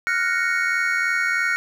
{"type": "chord", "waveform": "triangle", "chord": "Gb major seventh", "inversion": "third", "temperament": "equal", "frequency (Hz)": [1396.9, 1480, 1864.7, 2217], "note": ["F6", "Gb6", "Bb6", "Db7"], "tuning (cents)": [0, 0, 0, 0], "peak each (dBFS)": -23, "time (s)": [0.07, 1.56], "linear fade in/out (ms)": 0, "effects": []}